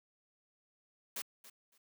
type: noise with echo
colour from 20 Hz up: white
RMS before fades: -40 dBFS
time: 1.16-1.22 s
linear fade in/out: 5 ms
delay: 280 ms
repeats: 2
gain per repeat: -15 dB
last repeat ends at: 1.78 s
effects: high-pass 200 Hz 12 dB/octave